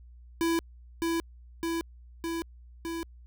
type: tone with echo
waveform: square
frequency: 332.6 Hz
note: E4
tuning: 16 cents sharp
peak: -25 dBFS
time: 0.41-0.59 s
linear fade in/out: 0 ms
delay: 610 ms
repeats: 4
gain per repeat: -2 dB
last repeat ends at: 3.03 s
effects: added 60 Hz sine -48 dBFS peak until 3.26 s